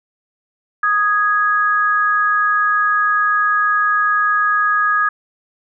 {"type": "tone pair together", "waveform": "sine", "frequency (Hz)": [1244.5, 1661.2], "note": ["D#6", "G#6"], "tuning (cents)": [0, 0], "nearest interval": "perfect fourth", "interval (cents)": 500, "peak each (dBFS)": [-15, -16], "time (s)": [0.83, 5.09], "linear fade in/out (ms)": 5, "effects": []}